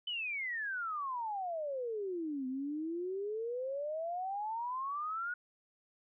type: exponential two-way sweep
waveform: sine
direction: down then up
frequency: 3050 to 253.7 to 1469 Hz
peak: -35 dBFS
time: 0.07-5.34 s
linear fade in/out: 5 ms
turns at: 2.47 s
effects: none